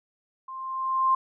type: tone with level ramp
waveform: sine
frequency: 1052 Hz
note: C6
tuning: 9 cents sharp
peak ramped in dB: -36 to -17 dBFS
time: 0.48-1.15 s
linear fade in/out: 5 ms
effects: none